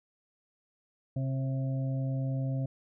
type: harmonic tone with a mistuned harmonic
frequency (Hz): 132.8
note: C3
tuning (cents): +26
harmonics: 1 / 2 / 4 / 5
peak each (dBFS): -29 / -38 / -44 / -46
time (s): 1.16-2.66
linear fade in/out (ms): 5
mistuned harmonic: 4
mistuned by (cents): +18
effects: none